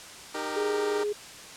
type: chord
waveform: 15% pulse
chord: Eb major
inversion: none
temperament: equal with one note detuned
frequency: 306 / 392 / 466.2 Hz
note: Eb4 / G4 / Bb4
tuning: -29 / 0 / 0 cents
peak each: -29 dBFS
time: 0.34-1.04 s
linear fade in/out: 10 ms
type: tone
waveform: sine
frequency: 415.3 Hz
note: G#4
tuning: in tune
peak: -26 dBFS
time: 0.56-1.13 s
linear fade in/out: 10 ms
effects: white hiss -44 dBFS RMS until 1.56 s + low-pass 8000 Hz 12 dB/octave